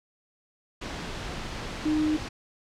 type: tone in noise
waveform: sine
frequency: 307.1 Hz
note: D#4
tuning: 23 cents flat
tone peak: -22 dBFS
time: 1.85-2.17 s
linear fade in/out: 10 ms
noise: pink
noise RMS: -35 dBFS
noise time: 0.81-2.29 s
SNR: +10 dB
effects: low-pass 5000 Hz 12 dB/octave